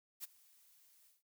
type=noise with ADSR envelope; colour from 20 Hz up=blue; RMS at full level=-43 dBFS; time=0.2-1.23 s; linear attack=39 ms; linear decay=18 ms; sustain=-24 dB; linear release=170 ms; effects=noise-tail reverb RT60 0.1 s tail -22 dB re dry